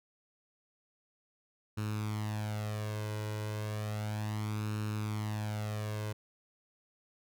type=tone with flanger; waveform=sawtooth; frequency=106.5 Hz; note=G#2; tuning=44 cents sharp; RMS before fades=-36 dBFS; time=1.77-6.13 s; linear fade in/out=10 ms; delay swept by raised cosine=0.74 to 2.04 ms; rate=0.33 Hz; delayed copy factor=+0.65; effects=none